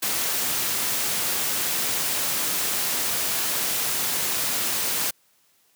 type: noise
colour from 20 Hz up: white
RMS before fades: -25 dBFS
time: 0.02-5.11 s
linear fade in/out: 10 ms
effects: white hiss -63 dBFS RMS until 5.75 s + high-pass 100 Hz 12 dB/octave